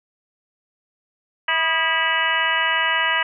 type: harmonic tone with a mistuned harmonic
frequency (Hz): 325.6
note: E4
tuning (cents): -21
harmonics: 2 / 3 / 4 / 5 / 6 / 7 / 8 / 9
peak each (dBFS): -32 / -25 / -27 / -24 / -22 / -30 / -29 / -25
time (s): 1.48-3.23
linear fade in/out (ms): 5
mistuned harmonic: 4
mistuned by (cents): -85
effects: none